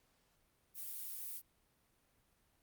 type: noise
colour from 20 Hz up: violet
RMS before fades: -45 dBFS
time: 0.74-1.42 s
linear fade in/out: 50 ms
effects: pink hiss -75 dBFS RMS until 2.62 s + Opus 48 kbps